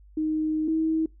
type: tone pair in turn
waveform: sine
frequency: 311.1 / 319.3 Hz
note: D#4 / D#4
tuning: 0 / +45 cents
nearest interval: unison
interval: 45 cents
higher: second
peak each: -23 / -21 dBFS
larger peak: second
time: 0.17-0.68 / 0.68-1.06 s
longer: first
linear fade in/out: 5 ms
effects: noise-tail reverb RT60 0.2 s tail -23 dB re dry + added 50 Hz sine -49 dBFS peak until 1.2 s